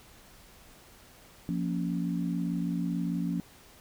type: chord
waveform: sine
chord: Bb minor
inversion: second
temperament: just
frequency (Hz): 174.81 / 233.1 / 279.7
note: F3 / Bb3 / Db4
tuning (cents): +2 / 0 / +16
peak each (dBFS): -30 / -35 / -34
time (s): 1.49-3.4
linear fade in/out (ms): 0
effects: pink hiss -55 dBFS RMS until 3.8 s